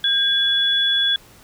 sine tone pair together, 1607 / 3405 Hz, G6 / G#7, +43 / +42 cents, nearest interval octave + minor second, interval 1299 cents, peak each -23 / -16 dBFS, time 0.04-1.16 s, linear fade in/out 2 ms, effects pink hiss -48 dBFS RMS until 1.43 s

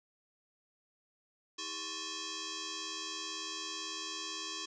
sine tone with frequency modulation, 1041 Hz, C6, 9 cents flat, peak -38 dBFS, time 1.58-4.66 s, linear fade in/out 10 ms, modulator 720 Hz, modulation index 7.8, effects none

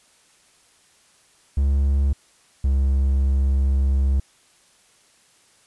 triangle tone pair in turn, 69.4 / 67.7 Hz, C#2 / C#2, +3 / -40 cents, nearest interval unison, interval 43 cents, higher first, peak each -14 dBFS, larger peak neither, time 1.57-2.13 / 2.64-4.2 s, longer second, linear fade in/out 5 ms, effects white hiss -57 dBFS RMS until 5.66 s + resampled to 24000 Hz

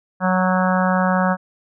harmonic tone with a mistuned harmonic, 185 Hz, F#3, in tune, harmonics 1 / 3 / 4 / 5 / 6 / 7 / 8 / 9, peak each -18 / -23 / -24 / -25 / -26 / -26 / -27 / -28 dBFS, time 0.2-1.37 s, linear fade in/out 50 ms, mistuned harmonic 9, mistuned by -24 cents, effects none

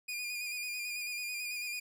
sawtooth tone with vibrato, 2438 Hz, D#7, 36 cents flat, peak -33 dBFS, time 0.08-1.8 s, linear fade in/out 10 ms, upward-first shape square, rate 9.1 Hz, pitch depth 27 cents each way, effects none

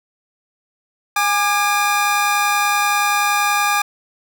25% pulse tone pair together, 823.5 / 1200 Hz, G#5 / D6, -15 / +37 cents, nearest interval perfect fifth, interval 652 cents, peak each -14 dBFS, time 1.16-3.82 s, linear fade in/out 5 ms, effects none

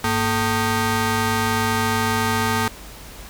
15% pulse ring-modulated tone, 334 Hz, E4, 23 cents sharp, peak -9 dBFS, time 0.04-2.68 s, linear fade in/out 2 ms, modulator 566 Hz, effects added 50 Hz sine -42 dBFS peak until 3.29 s + pink hiss -40 dBFS RMS until 3.29 s

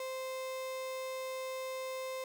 35% pulse tone, 521 Hz, C5, 7 cents flat, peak -36 dBFS, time 0-2.24 s, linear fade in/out 2 ms, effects none

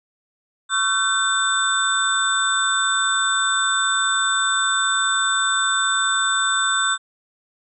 sine tone cluster, 1111 / 1345 / 1530 / 3571 / 7890 Hz, C#6 / E6 / G6 / A7 / B8, +4 / +34 / -42 / +25 / -3 cents, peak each -26 / -25 / -22 / -23 / -24 dBFS, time 0.69-6.98 s, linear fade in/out 50 ms, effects none

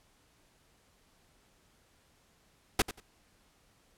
pink noise with echo, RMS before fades -24 dBFS, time 2.79-2.82 s, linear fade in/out 5 ms, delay 91 ms, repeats 2, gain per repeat -14 dB, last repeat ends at 3.002 s, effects pink hiss -67 dBFS RMS until 3.97 s + low-pass 12000 Hz 12 dB/octave

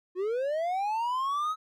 triangle linear sweep, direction up, 350.5 to 1289 Hz, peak -25 dBFS, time 0.15-1.56 s, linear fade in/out 50 ms, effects none

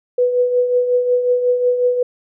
sine tone with tremolo, 493.9 Hz, B4, in tune, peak -10 dBFS, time 0.18-2.03 s, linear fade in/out 5 ms, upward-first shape triangle, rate 5.5 Hz, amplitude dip 60%, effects none

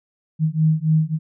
sine beating tone pair, 155.56 / 159.16 Hz, D#3 / D#3, 0 / +40 cents, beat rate 3.6 Hz, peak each -18 dBFS, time 0.39-1.19 s, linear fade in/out 50 ms, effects none

